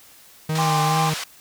45% pulse tone with vibrato, 155.56 Hz, D#3, in tune, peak -21 dBFS, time 0.49-1.14 s, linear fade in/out 5 ms, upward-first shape triangle, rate 2.4 Hz, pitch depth 43 cents each way
white band-pass noise, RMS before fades -30 dBFS, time 0.55-1.24 s, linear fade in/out 5 ms, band 720 to 5800 Hz, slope 12 dB/octave
triangle chord, G suspended fourth, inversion none, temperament equal with one note detuned, 799.1 / 1046.5 / 1174.7 Hz, G5 / C6 / D6, +33 / 0 / 0 cents, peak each -20 / -24 / -26 dBFS, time 0.58-1.1 s, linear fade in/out 10 ms
effects white hiss -49 dBFS RMS until 1.4 s

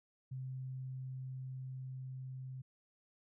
sine tone with level ramp, 130.3 Hz, C3, 7 cents flat, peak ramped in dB -40 to -43 dBFS, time 0.31-2.62 s, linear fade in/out 10 ms, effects none

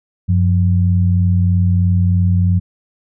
sine tone pair together, 93.66 / 176.8 Hz, F#2 / F3, +22 / +22 cents, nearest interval major seventh, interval 1100 cents, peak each -11 / -17 dBFS, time 0.28-2.6 s, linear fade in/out 20 ms, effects none

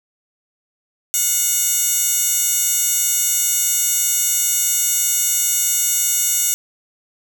15% pulse tone with high-pass filter, 723 Hz, F#5, 40 cents flat, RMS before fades -18 dBFS, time 1.14-6.54 s, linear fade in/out 0 ms, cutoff 7100 Hz, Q 1.5, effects none

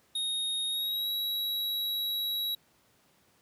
square tone with pitch glide, 3729 to 3876 Hz, A#7 to B7, 0 to -33 cents, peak -30 dBFS, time 0.15-2.55 s, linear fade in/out 5 ms, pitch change +67 cents, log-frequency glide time 0.68-1.09 s, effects pink hiss -66 dBFS RMS until 3.41 s + high-pass 100 Hz 12 dB/octave

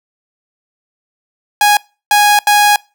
sawtooth tone bursts at uneven times, 828 Hz, G#5, 5 cents flat, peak -3 dBFS, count 3, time 1.61-1.77 / 2.11-2.39 / 2.47-2.76 s, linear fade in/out 2 ms, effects noise-tail reverb RT60 0.3 s tail -24 dB re dry

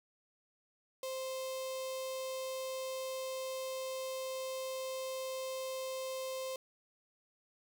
sawtooth tone with notch filter, 523.3 Hz, C5, in tune, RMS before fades -40 dBFS, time 1.03-6.56 s, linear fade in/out 2 ms, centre 1600 Hz, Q 0.86, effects none

